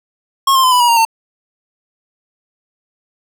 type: tone with pitch steps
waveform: square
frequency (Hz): 1086 / 1053.3 / 1021.5 / 990.7 / 960.8 / 931.9 / 903.8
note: C#6 / C6 / C6 / B5 / B5 / A#5 / A5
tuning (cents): -36 / +11 / -42 / +5 / -48 / -1 / +46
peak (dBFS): -9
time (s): 0.47-1.051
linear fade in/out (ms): 5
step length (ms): 83
effects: none